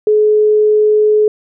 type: tone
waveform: sine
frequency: 425.3 Hz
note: G#4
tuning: 41 cents sharp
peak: -7 dBFS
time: 0.07-1.28 s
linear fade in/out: 2 ms
effects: none